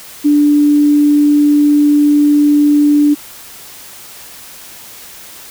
sine tone, 293.3 Hz, D4, 2 cents flat, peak -6 dBFS, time 0.24-3.15 s, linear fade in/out 20 ms, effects white hiss -34 dBFS RMS until 5.5 s

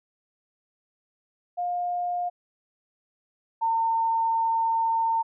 sine tone pair in turn, 709 / 907.4 Hz, F5 / A#5, +26 / -47 cents, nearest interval major third, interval 427 cents, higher second, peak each -25 / -21 dBFS, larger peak second, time 1.57-2.3 / 3.61-5.23 s, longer second, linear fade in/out 20 ms, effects none

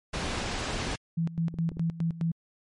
pink noise, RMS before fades -31 dBFS, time 0.13-0.96 s, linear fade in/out 10 ms
sine tone with tremolo, 165.8 Hz, E3, 10 cents sharp, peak -24 dBFS, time 1.17-2.32 s, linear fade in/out 10 ms, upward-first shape square, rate 4.8 Hz, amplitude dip 80%
clicks, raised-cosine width 3 ms, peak -26 dBFS, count 3, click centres 1.541 / 1.718 / 1.77 s
effects low-pass 6000 Hz 12 dB/octave + MP3 48 kbps

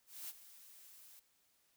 blue noise with ADSR envelope, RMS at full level -45 dBFS, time 0.06-1.2 s, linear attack 230 ms, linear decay 32 ms, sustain -14 dB, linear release 11 ms, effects white hiss -75 dBFS RMS until 1.76 s

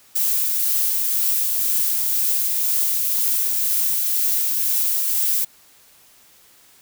violet noise with tremolo, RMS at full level -19 dBFS, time 0.15-5.45 s, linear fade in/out 10 ms, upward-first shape triangle, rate 2 Hz, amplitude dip 25%, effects white hiss -52 dBFS RMS until 6.81 s

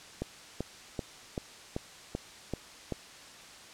click train, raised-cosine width 2 ms, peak -19 dBFS, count 8, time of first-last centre 0.22-2.923 s, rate 2.59 Hz, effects white hiss -50 dBFS RMS until 3.73 s + low-pass 7000 Hz 12 dB/octave

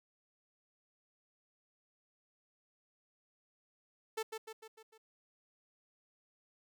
sawtooth tone with echo, 441.3 Hz, A4, 5 cents sharp, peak -31 dBFS, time 4.17-4.23 s, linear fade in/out 10 ms, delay 150 ms, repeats 5, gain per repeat -5 dB, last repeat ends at 4.98 s, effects none

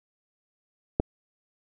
clicks, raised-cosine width 2 ms, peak -8 / -21 dBFS, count 2, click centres 0.999 / 1.002 s, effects none

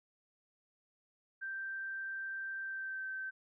sine tone with pitch glide, 1568 to 1548.2 Hz, G6 to G6, 0 to -22 cents, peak -38 dBFS, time 1.41-3.31 s, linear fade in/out 20 ms, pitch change -22 cents, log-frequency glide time 2.62-3.06 s, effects none

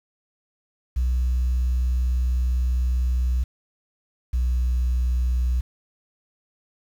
sine tone pair in turn, 62.2 / 61.56 Hz, B1 / B1, +13 / -5 cents, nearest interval unison, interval 18 cents, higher first, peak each -17 dBFS, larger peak neither, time 0.96-3.44 / 4.33-5.61 s, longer first, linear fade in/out 10 ms, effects tanh soft clip ceiling -17 dBFS + 8-bit

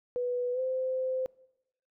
sine tone with pitch glide, 492.4 to 517.5 Hz, B4 to C5, -5 to -19 cents, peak -28 dBFS, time 0.16-1.26 s, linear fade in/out 0 ms, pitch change +86 cents, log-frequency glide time 0.53-0.6 s, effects noise-tail reverb RT60 0.9 s tail -23 dB re dry

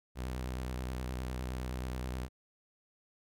sawtooth tone with vibrato, 63.1 Hz, B1, 38 cents sharp, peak -32 dBFS, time 0.15-2.29 s, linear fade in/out 50 ms, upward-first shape square, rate 9.6 Hz, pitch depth 35 cents each way, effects none

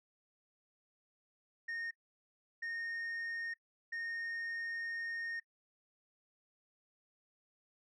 sine tone bursts at uneven times, 1844 Hz, A#6, 19 cents flat, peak -35 dBFS, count 3, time 1.68-1.91 / 2.62-3.54 / 3.92-5.4 s, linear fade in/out 10 ms, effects noise-tail reverb RT60 0.1 s tail -21 dB re dry + tanh soft clip ceiling -37 dBFS

